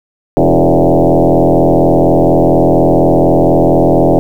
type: tone with frequency modulation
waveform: sine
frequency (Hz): 148.8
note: D3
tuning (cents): +23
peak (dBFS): -5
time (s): 0.37-4.19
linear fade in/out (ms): 0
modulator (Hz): 84.2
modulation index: 6.9
effects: 7-bit